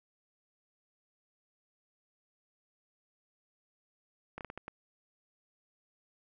slowing click train, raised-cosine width 0.5 ms, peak -26 dBFS, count 6, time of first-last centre 4.38-4.681 s, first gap 28 ms, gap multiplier 1.39, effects none

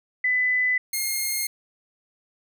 sine / 5% pulse tone pair in turn, 2002 / 2134 Hz, B6 / C7, +23 / +34 cents, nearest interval minor second, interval 111 cents, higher second, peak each -19 / -14 dBFS, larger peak second, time 0.24-0.78 / 0.93-1.47 s, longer neither, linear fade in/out 5 ms, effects none

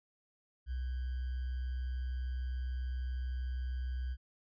sine tone with sample-and-hold, 63.4 Hz, B1, 46 cents sharp, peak -34 dBFS, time 0.66-4.17 s, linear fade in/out 50 ms, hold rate 1575 Hz, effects resampled to 11025 Hz

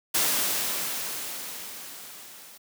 white noise with level ramp, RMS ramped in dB -23 to -48 dBFS, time 0.14-2.58 s, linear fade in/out 10 ms, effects high-pass 150 Hz 12 dB/octave

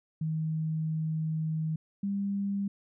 sine tone pair in turn, 158.1 / 199.19 Hz, D#3 / G3, +28 / +28 cents, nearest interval major third, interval 400 cents, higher second, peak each -28 dBFS, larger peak neither, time 0.21-1.76 / 2.03-2.68 s, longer first, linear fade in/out 5 ms, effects none

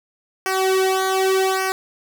sawtooth tone with flanger, 380 Hz, F#4, 46 cents sharp, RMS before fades -19 dBFS, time 0.46-1.72 s, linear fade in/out 0 ms, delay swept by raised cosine 0.26 to 2.26 ms, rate 0.85 Hz, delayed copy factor -0.95, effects none

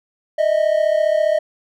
triangle tone pair together, 612.1 / 647 Hz, D#5 / E5, -28 / -32 cents, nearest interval minor second, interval 96 cents, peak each -14 / -16 dBFS, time 0.38-1.39 s, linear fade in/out 10 ms, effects none

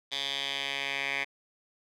10% pulse tone with band-pass filter sweep, 138.59 Hz, C#3, in tune, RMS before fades -33 dBFS, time 0.11-1.25 s, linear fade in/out 20 ms, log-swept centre 3600 to 2300 Hz, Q 3.6, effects none

